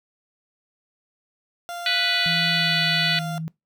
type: tone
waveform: 30% pulse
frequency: 695 Hz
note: F5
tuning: 9 cents flat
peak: -28 dBFS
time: 1.69-3.38 s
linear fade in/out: 0 ms
type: harmonic tone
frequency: 493.9 Hz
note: B4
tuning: in tune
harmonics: 3 / 4 / 5 / 6 / 7 / 8 / 9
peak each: -27 / -27 / -27 / -27 / -27 / -27 / -27 dBFS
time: 1.86-3.19 s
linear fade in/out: 2 ms
type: tone with pitch glide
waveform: sine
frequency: 166.1 to 160.72 Hz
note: E3 to E3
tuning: +13 to -44 cents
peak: -27 dBFS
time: 2.26-3.48 s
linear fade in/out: 0 ms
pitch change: -57 cents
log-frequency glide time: 2.53-2.79 s
effects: noise-tail reverb RT60 0.2 s tail -22 dB re dry